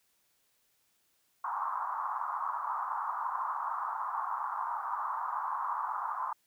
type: band-pass noise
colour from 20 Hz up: pink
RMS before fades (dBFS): -35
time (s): 1.44-6.33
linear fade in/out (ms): 5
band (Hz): 910 to 1200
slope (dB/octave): 48
effects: white hiss -73 dBFS RMS until 6.46 s